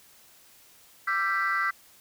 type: chord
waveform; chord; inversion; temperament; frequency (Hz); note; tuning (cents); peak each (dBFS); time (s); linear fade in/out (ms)
sine; E minor seventh; third; equal with one note detuned; 1174.7 / 1345.4 / 1568 / 1975.5; D6 / E6 / G6 / B6; 0 / +35 / 0 / 0; -30 / -28 / -28 / -28; 1.07-1.71; 10
effects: tanh soft clip ceiling -18 dBFS + white hiss -56 dBFS RMS until 2 s